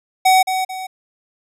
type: tone with echo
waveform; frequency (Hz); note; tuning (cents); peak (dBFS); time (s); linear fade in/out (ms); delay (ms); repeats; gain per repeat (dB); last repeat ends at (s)
square; 752; F#5; +28; -10; 0.25-0.43; 10; 220; 2; -8; 0.87
effects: resampled to 32000 Hz